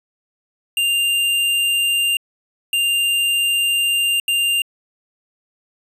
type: tone bursts at uneven times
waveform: square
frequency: 2794 Hz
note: F7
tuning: in tune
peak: -16 dBFS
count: 3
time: 0.77-2.17 / 2.73-4.2 / 4.28-4.62 s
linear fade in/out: 2 ms
effects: resampled to 32000 Hz